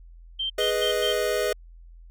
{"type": "tone bursts", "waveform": "sine", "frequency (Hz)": 3139, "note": "G7", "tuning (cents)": 2, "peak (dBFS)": -25, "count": 4, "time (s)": [0.39, 1.13], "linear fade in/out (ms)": 10, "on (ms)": 110, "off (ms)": 100}
{"type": "chord", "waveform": "square", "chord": "G# minor", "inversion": "none", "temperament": "equal", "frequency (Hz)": [415.3, 493.9, 622.3], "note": ["G#4", "B4", "D#5"], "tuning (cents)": [0, 0, 0], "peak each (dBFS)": -28, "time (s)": [0.58, 1.53], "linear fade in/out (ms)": 5}
{"effects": ["added 42 Hz sine -44 dBFS peak until 2.1 s"]}